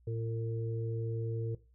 harmonic tone, 113.7 Hz, A#2, 43 cents flat, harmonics 1 / 3 / 4, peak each -34 / -46 / -39 dBFS, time 0.07-1.55 s, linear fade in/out 5 ms, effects noise-tail reverb RT60 0.3 s tail -17 dB re dry + added 60 Hz sine -61 dBFS peak until 1.74 s

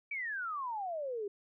sine exponential sweep, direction down, 2339 to 391.8 Hz, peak -35 dBFS, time 0.11-1.28 s, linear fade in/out 5 ms, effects none

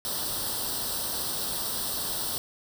white noise with comb filter, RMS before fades -31 dBFS, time 0.05-2.38 s, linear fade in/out 0 ms, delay 0.22 ms, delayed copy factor +0.8, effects none

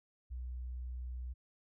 sine tone, 62 Hz, B1, 7 cents sharp, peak -39 dBFS, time 0.3-1.34 s, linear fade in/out 20 ms, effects none

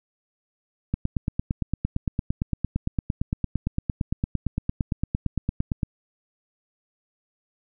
click train, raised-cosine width 5 ms, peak -11 dBFS, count 44, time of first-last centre 0.94-5.832 s, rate 8.79 Hz, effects none

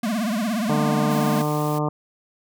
square tone with vibrato, 220 Hz, A3, in tune, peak -22 dBFS, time 0.03-1.42 s, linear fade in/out 5 ms, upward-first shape triangle, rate 17 Hz, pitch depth 200 cents each way
harmonic tone, 150 Hz, D3, 37 cents sharp, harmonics 1 / 2 / 3 / 4 / 5 / 6 / 7 / 8, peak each -24 / -27 / -29 / -30 / -31 / -32 / -32 / -33 dBFS, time 0.69-1.89 s, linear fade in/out 5 ms
white noise, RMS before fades -39 dBFS, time 1.1-1.79 s, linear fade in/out 10 ms
effects none

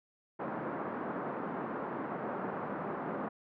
pink band-pass noise, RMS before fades -38 dBFS, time 0.39-3.29 s, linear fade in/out 10 ms, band 180 to 1400 Hz, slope 24 dB/octave, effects none

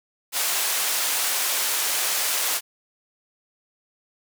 white band-pass noise, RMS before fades -24 dBFS, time 0.32-2.61 s, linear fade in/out 50 ms, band 560 to 15000 Hz, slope 12 dB/octave, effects none

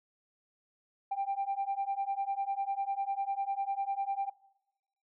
sine beating tone pair, 784 / 794 Hz, G5 / G5, 0 / +22 cents, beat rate 10 Hz, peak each -33 / -32 dBFS, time 1.11-4.3 s, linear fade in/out 10 ms, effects noise-tail reverb RT60 0.9 s tail -21 dB re dry + tanh soft clip ceiling -26 dBFS

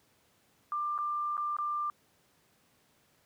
sine tone with dropouts, 1189 Hz, D6, 21 cents sharp, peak -30 dBFS, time 0.72-1.9 s, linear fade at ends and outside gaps 1 ms, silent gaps 0.979-0.987 / 1.369-1.378 / 1.567-1.586 s, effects pink hiss -68 dBFS RMS until 3.25 s + high-pass 100 Hz 12 dB/octave

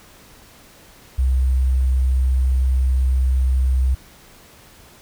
sine tone with sample-and-hold, 64.7 Hz, C2, 19 cents flat, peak -14 dBFS, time 1.18-3.95 s, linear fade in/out 10 ms, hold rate 8820 Hz, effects pink hiss -47 dBFS RMS until 5.01 s

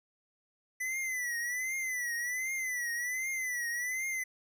square tone with vibrato, 1993 Hz, B6, 15 cents sharp, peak -33 dBFS, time 0.8-4.24 s, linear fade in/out 10 ms, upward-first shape triangle, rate 1.3 Hz, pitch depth 120 cents each way, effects none

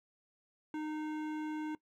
sine tone with hard clipping, 307.4 Hz, D#4, 21 cents flat, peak -38 dBFS, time 0.74-1.75 s, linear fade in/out 2 ms, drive 14 dB, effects noise-tail reverb RT60 0.1 s tail -20 dB re dry

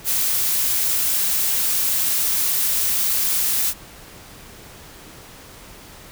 blue noise, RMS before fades -20 dBFS, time 0.04-3.74 s, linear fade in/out 50 ms, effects pink hiss -42 dBFS RMS until 6.11 s

